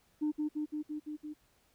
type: tone with echo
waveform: sine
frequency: 302 Hz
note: D4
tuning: 48 cents sharp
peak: -27 dBFS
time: 0.21-0.32 s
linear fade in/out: 20 ms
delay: 170 ms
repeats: 6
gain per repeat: -2 dB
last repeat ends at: 1.34 s
effects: tanh soft clip ceiling -26 dBFS + pink hiss -70 dBFS RMS until 1.74 s